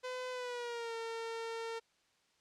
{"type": "tone with pitch glide", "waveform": "sawtooth", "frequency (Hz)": [506, 456], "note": ["B4", "A#4"], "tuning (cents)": [42, -38], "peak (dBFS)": -35, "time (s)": [0.03, 1.8], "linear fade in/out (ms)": 20, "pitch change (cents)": -180, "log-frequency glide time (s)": [0.31, 0.95], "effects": ["white hiss -73 dBFS RMS until 2.4 s", "low-pass 6000 Hz 12 dB/octave"]}